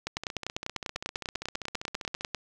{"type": "two click trains", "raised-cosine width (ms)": 0.2, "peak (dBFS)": [-14, -19], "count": [24, 32], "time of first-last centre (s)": [[0.07, 2.347], [0.17, 2.209]], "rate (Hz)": [10.1, 15.2], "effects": []}